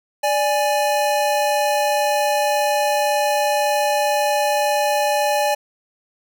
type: tone pair together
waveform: square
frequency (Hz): 587.3 / 830.6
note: D5 / G#5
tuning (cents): 0 / 0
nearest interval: tritone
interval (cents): 600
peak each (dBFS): -20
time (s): 0.23-5.55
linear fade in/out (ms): 10
effects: none